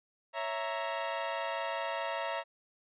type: chord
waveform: sawtooth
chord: A# diminished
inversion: first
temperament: equal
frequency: 554.4 / 659.3 / 932.3 Hz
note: C#5 / E5 / A#5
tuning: 0 / 0 / 0 cents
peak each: -35 / -33 / -33 dBFS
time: 0.33-2.44 s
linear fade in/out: 50 ms
effects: resampled to 8000 Hz